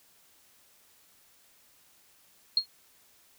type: tone with exponential decay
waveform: sine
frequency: 4266 Hz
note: C8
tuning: 33 cents sharp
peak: -17 dBFS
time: 2.57-2.66 s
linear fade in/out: 2 ms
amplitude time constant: 19 ms
effects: white hiss -62 dBFS RMS until 3.38 s